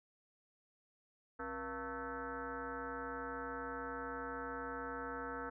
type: tone with frequency modulation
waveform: sine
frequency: 897 Hz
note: A5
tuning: 33 cents sharp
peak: -40 dBFS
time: 1.39-5.5 s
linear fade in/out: 10 ms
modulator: 209 Hz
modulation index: 3.3
effects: none